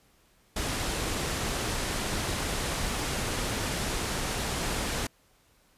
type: low-pass noise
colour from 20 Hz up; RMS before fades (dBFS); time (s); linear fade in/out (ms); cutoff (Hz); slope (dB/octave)
pink; -31; 0.56-5.07; 5; 11000; 24
effects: pink hiss -64 dBFS RMS until 5.77 s + resampled to 32000 Hz